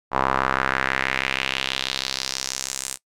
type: tone with band-pass filter sweep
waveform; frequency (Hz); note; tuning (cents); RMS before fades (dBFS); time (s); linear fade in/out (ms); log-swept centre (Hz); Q
sawtooth; 66.2; C2; +21; -25; 0.11-2.98; 50; 980 to 8500; 2.3
effects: noise-tail reverb RT60 0.1 s tail -20 dB re dry